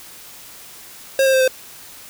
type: tone with pitch steps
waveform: square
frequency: 538 / 531.2 / 524.5 / 517.9 Hz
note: C5 / C5 / C5 / C5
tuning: +48 / +26 / +4 / -18 cents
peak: -13 dBFS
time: 1.19-1.478 s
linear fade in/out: 2 ms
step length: 72 ms
effects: white hiss -40 dBFS RMS until 2.09 s